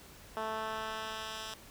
10% pulse tone with band-pass filter sweep, 219.5 Hz, A3, 4 cents flat, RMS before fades -39 dBFS, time 0.37-1.54 s, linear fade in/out 0 ms, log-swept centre 920 to 4600 Hz, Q 0.74, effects pink hiss -54 dBFS RMS until 1.7 s

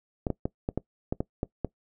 clicks, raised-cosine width 2 ms, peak -14 dBFS, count 9, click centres 0.268 / 0.303 / 0.455 / 0.689 / 0.776 / 1.125 / 1.205 / 1.431 / 1.647 s, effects noise-tail reverb RT60 0.1 s tail -21 dB re dry

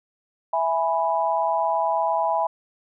sine chord, E major, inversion none, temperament equal, 659.3 / 830.6 / 987.8 Hz, E5 / G#5 / B5, 0 / 0 / 0 cents, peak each -24 dBFS, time 0.53-2.47 s, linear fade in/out 5 ms, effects none

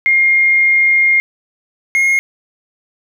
sine / triangle tone pair in turn, 2127 / 2147 Hz, C7 / C7, +28 / +44 cents, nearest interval unison, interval 16 cents, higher second, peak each -8 dBFS, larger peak neither, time 0.06-1.2 / 1.95-2.19 s, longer first, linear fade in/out 0 ms, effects none

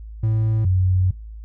triangle / sine tone pair in turn, 110 / 92.5 Hz, A2 / F#2, 0 / 0 cents, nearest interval minor third, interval 300 cents, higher first, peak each -15 dBFS, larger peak neither, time 0.23-0.65 / 0.65-1.11 s, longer second, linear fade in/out 5 ms, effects noise-tail reverb RT60 0.2 s tail -17 dB re dry + added 54 Hz sine -33 dBFS peak until 1.44 s

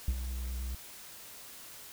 triangle tone with ADSR envelope, 62.7 Hz, B1, 27 cents sharp, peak -22 dBFS, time 0.08-0.75 s, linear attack 3 ms, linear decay 53 ms, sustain -10 dB, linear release 4 ms, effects white hiss -49 dBFS RMS until 1.92 s

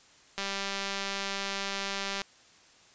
click train, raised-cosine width 0.2 ms, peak -16 dBFS, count 363, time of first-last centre 0.38-2.218 s, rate 197 Hz, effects white hiss -58 dBFS RMS until 2.94 s + resampled to 16000 Hz

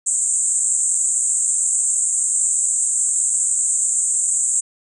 pink band-pass noise, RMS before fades -19 dBFS, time 0.06-4.61 s, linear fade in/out 10 ms, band 7200 to 8600 Hz, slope 96 dB/octave, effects none

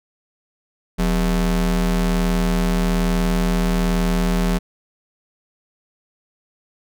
square ring-modulated tone, 110.4 Hz, A2, 6 cents sharp, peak -14 dBFS, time 0.98-4.59 s, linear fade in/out 20 ms, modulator 69.8 Hz, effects none

